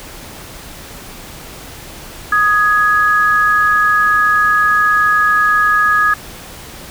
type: tone pair together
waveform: sine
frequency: 1244.5 / 1672.3 Hz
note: D#6 / G#6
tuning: 0 / +12 cents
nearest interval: perfect fourth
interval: 512 cents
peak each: -12 dBFS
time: 2.32-6.14 s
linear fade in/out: 5 ms
effects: pink hiss -33 dBFS RMS until 6.9 s